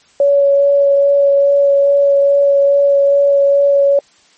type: tone with vibrato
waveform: sine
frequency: 562 Hz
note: C#5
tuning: 24 cents sharp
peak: -7 dBFS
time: 0.2-3.99 s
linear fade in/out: 2 ms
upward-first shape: sine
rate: 2.4 Hz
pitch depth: 9 cents each way
effects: white hiss -50 dBFS RMS until 4.37 s + MP3 32 kbps